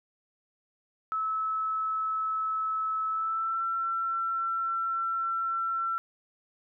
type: tone with pitch glide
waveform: sine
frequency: 1300 to 1348.2 Hz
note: E6 to E6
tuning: -24 to +39 cents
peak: -27 dBFS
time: 1.12-5.98 s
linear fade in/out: 0 ms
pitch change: +63 cents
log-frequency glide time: 3.08-3.64 s
effects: none